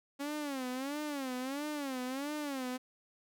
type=tone with vibrato; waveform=sawtooth; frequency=275.2 Hz; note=C#4; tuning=12 cents flat; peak=-32 dBFS; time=0.19-2.78 s; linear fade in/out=20 ms; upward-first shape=sine; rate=1.5 Hz; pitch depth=160 cents each way; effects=none